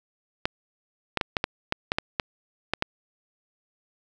clicks, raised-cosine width 0.3 ms, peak -7 dBFS, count 11, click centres 0.455 / 1.173 / 1.212 / 1.368 / 1.441 / 1.724 / 1.919 / 1.985 / 2.198 / 2.736 / 2.824 s, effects none

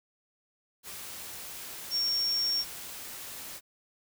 sine tone in noise, 5520 Hz, F8, 21 cents flat, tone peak -26 dBFS, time 1.9-2.65 s, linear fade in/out 50 ms, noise white, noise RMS -42 dBFS, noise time 0.83-3.61 s, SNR +13 dB, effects none

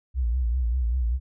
sine tone with vibrato, 60.8 Hz, B1, 26 cents flat, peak -21 dBFS, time 0.14-1.2 s, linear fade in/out 50 ms, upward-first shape sine, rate 5.1 Hz, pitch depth 120 cents each way, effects none

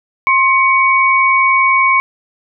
sine tone pair together, 1060.4 / 2245 Hz, C6 / C#7, +23 / +21 cents, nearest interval octave + minor second, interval 1298 cents, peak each -11 dBFS, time 0.27-2 s, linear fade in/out 0 ms, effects none

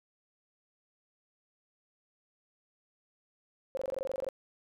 sine tone bursts, 533 Hz, C5, 32 cents sharp, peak -31 dBFS, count 13, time 3.75-4.288 s, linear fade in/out 0 ms, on 22 ms, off 21 ms, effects none

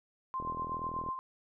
sine tone with tremolo, 1046.5 Hz, C6, in tune, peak -32 dBFS, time 0.34-1.19 s, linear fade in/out 0 ms, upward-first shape sine, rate 8.2 Hz, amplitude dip 55%
click train, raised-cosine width 2 ms, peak -30 dBFS, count 29, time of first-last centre 0.4-1.088 s, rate 40.7 Hz
effects none

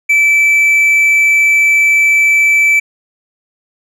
triangle tone, 2317 Hz, D7, 24 cents flat, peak -5 dBFS, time 0.09-2.8 s, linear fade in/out 10 ms, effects none

